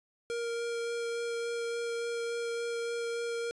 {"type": "tone with vibrato", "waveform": "square", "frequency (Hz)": 467.9, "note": "A#4", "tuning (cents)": 6, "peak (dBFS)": -33, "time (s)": [0.3, 3.51], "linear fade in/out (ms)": 0, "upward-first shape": "sine", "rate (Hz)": 3.5, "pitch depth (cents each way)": 8, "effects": ["resampled to 22050 Hz"]}